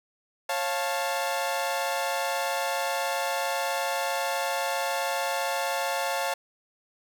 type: chord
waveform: sawtooth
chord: Db augmented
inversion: none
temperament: equal with one note detuned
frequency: 547.7 / 698.5 / 880 Hz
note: Db5 / F5 / A5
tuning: -21 / 0 / 0 cents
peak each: -27 dBFS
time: 0.49-6.34 s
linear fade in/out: 5 ms
effects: none